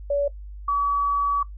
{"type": "tone pair in turn", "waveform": "sine", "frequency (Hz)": [570, 1140], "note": ["C#5", "C#6"], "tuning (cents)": [48, 48], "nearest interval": "octave", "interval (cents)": 1200, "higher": "second", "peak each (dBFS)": -19, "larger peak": "neither", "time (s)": [[0.1, 0.28], [0.68, 1.43]], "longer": "second", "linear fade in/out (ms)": 5, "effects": ["noise-tail reverb RT60 0.1 s tail -18 dB re dry", "added 50 Hz sine -35 dBFS peak until 1.57 s"]}